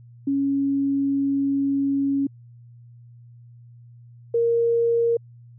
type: tone pair in turn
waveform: sine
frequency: 277.2 / 466.2 Hz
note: C#4 / A#4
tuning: 0 / 0 cents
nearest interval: major sixth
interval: 900 cents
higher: second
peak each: -19 / -17 dBFS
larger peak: second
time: 0.27-2.27 / 4.34-5.17 s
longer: first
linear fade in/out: 5 ms
effects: added 119 Hz sine -44 dBFS peak until 5.58 s